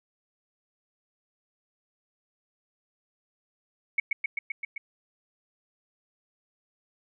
sine tone with echo, 2217 Hz, C#7, in tune, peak -20 dBFS, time 3.98-4 s, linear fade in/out 5 ms, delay 130 ms, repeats 6, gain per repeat -2 dB, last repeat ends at 4.78 s, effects none

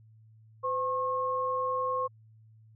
sine tone pair together, 510.2 / 1081 Hz, C5 / C#6, -44 / -44 cents, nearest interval octave + minor second, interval 1300 cents, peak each -32 / -29 dBFS, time 0.63-2.08 s, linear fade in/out 20 ms, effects added 110 Hz sine -54 dBFS peak until 2.75 s

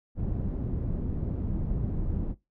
pink low-pass noise, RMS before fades -30 dBFS, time 0.15-2.35 s, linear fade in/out 50 ms, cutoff 240 Hz, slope 12 dB/octave, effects noise-tail reverb RT60 0.2 s tail -19 dB re dry

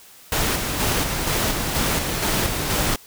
pink noise with tremolo, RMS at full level -21 dBFS, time 0.32-2.96 s, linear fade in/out 2 ms, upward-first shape square, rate 2.1 Hz, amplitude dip 35%, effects white hiss -47 dBFS RMS until 3.06 s

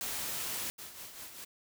white noise, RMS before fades -37 dBFS, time 0.01-0.7 s, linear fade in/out 0 ms
white noise with tremolo, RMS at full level -45 dBFS, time 0.78-1.45 s, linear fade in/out 10 ms, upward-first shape sine, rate 5.1 Hz, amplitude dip 50%
effects none

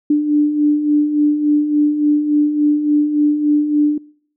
sine beating tone pair, 293.7 / 297.2 Hz, D4 / D4, 0 / +21 cents, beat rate 3.5 Hz, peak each -20 / -12 dBFS, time 0.1-3.98 s, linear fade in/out 5 ms, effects noise-tail reverb RT60 0.6 s tail -24 dB re dry

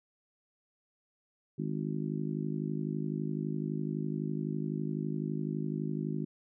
harmonic tone, 51.91 Hz, G#1, in tune, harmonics 3 / 4 / 5 / 6 / 7, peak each -35 / -37 / -39 / -41 / -42 dBFS, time 1.58-6.25 s, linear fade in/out 10 ms, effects none

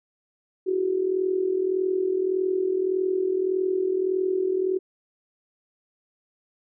sine tone with amplitude modulation, 374.4 Hz, F#4, 20 cents sharp, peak -18 dBFS, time 0.66-4.79 s, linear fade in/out 20 ms, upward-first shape sine, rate 41.7 Hz, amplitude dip 70%, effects none

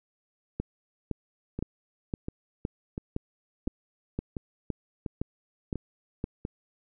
two click trains, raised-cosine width 3 ms, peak -20 / -17 dBFS, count 8 / 12, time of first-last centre 1.59-6.451 / 0.6-6.241 s, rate 1.44 / 1.95 Hz, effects none

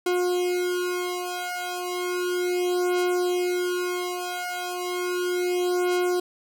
40% pulse beating tone pair, 358.5 / 358.84 Hz, F4 / F4, +45 / +47 cents, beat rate 0.34 Hz, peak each -26 dBFS, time 0.06-6.2 s, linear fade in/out 5 ms, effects none

